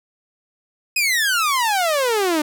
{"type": "exponential sweep", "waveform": "sawtooth", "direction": "down", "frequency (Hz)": [2563, 293.7], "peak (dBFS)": -13, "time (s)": [0.96, 2.42], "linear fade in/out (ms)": 5, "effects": []}